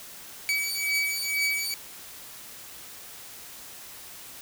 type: beating tone pair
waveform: sawtooth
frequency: 2279 / 2281.1 Hz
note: C#7 / C#7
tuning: +47 / +49 cents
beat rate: 2.1 Hz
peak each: -25 dBFS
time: 0.49-1.74 s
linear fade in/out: 0 ms
effects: white hiss -44 dBFS RMS until 4.41 s